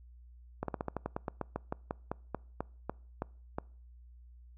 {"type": "slowing click train", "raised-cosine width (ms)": 1, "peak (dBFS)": -20, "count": 19, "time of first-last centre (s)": [0.63, 3.585], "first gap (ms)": 53, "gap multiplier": 1.12, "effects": ["noise-tail reverb RT60 0.5 s tail -25 dB re dry", "added 60 Hz sine -52 dBFS peak until 4.57 s"]}